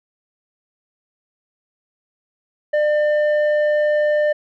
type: tone with low-pass filter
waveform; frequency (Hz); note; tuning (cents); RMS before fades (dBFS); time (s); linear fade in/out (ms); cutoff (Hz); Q
square; 599; D5; +34; -17; 2.73-4.33; 10; 1300; 4.7
effects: none